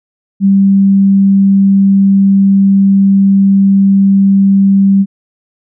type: tone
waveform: sine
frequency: 196 Hz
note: G3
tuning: in tune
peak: -4 dBFS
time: 0.4-5.06 s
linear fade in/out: 50 ms
effects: none